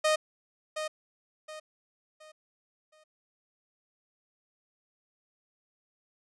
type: tone with echo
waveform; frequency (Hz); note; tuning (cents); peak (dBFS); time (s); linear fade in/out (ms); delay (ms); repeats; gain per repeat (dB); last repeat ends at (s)
sawtooth; 619; D#5; -9; -19; 0.04-0.16; 10; 720; 4; -9; 3.04
effects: resampled to 24000 Hz